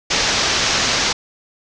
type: low-pass noise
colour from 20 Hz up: white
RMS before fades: -18 dBFS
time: 0.1-1.13 s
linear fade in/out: 10 ms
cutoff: 6400 Hz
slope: 48 dB/octave
effects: none